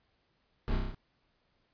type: noise with echo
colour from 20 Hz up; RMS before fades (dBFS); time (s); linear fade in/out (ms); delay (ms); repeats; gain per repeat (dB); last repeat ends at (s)
brown; -31; 0.68-0.76; 0; 31; 6; -2; 0.946
effects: pink hiss -74 dBFS RMS until 1.73 s + resampled to 11025 Hz